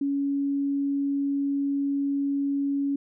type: tone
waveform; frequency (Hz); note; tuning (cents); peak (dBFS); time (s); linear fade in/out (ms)
sine; 280; C#4; +18; -23; 0.01-2.96; 5
effects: none